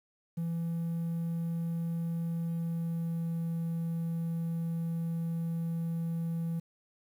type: tone with pitch glide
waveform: triangle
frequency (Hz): 167.2 to 166.24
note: E3 to E3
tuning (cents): +25 to +15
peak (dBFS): -28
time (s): 0.37-6.6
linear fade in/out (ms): 10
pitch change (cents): -10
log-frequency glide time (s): 2.35-3.51
effects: tanh soft clip ceiling -24 dBFS + 10-bit